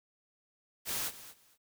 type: noise with echo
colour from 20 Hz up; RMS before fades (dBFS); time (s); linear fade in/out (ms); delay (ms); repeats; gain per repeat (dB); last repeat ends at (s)
white; -35; 0.85-1.12; 50; 230; 2; -15; 1.58
effects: none